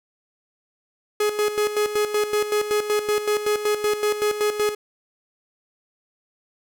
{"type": "tone with tremolo", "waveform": "45% pulse", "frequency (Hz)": 420, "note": "G#4", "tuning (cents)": 19, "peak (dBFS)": -18, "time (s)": [1.2, 4.75], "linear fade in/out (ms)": 5, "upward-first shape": "square", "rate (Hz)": 5.3, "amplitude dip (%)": 65, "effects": []}